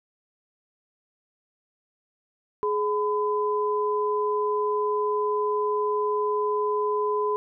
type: tone pair together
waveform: sine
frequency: 420 / 1007.6 Hz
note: G#4 / B5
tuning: +19 / +34 cents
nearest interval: octave + minor third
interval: 1515 cents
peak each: -24 / -26 dBFS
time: 2.63-7.36 s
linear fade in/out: 0 ms
effects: none